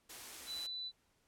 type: band-stop noise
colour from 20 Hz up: white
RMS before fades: -49 dBFS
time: 0.09-0.67 s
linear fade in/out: 10 ms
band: 130 to 200 Hz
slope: 96 dB/octave
type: tone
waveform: sine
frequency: 3984 Hz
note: B7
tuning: 14 cents sharp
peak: -40 dBFS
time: 0.46-0.92 s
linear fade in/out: 50 ms
effects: pink hiss -75 dBFS RMS until 1.27 s + low-pass 12000 Hz 12 dB/octave